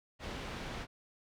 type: low-pass noise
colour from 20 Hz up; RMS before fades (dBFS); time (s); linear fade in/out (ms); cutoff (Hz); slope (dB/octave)
pink; -42; 0.19-0.87; 50; 3900; 12
effects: none